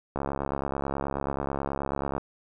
click train, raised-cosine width 1 ms, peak -15 dBFS, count 141, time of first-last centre 0.16-2.18 s, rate 69.3 Hz, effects none

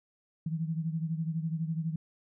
sine beating tone pair, 159.8 / 171.8 Hz, D#3 / F3, +47 / -28 cents, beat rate 12 Hz, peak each -31 / -36 dBFS, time 0.46-1.96 s, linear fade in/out 5 ms, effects none

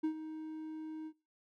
triangle tone with ADSR envelope, 313.7 Hz, D#4, 14 cents sharp, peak -27 dBFS, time 0.03-1.13 s, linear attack 14 ms, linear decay 88 ms, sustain -12 dB, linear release 65 ms, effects noise-tail reverb RT60 0.3 s tail -22 dB re dry

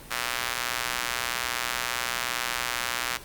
square tone with high-pass filter, 60.6 Hz, B1, 32 cents flat, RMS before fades -30 dBFS, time 0.1-3.18 s, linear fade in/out 20 ms, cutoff 1400 Hz, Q 0.9, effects pink hiss -45 dBFS RMS until 3.24 s + Opus 32 kbps

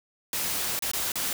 white noise with dropouts, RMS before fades -29 dBFS, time 0.33-1.33 s, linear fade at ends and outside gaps 1 ms, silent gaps 0.791-0.823 / 0.915-0.934 / 1.119-1.156 s, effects none

